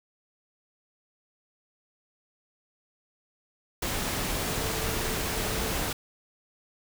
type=tone in noise; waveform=sine; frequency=442.4 Hz; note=A4; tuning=9 cents sharp; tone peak=-39 dBFS; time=4.47-5.72 s; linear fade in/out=5 ms; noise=pink; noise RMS=-30 dBFS; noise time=3.82-5.93 s; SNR=-12 dB; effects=none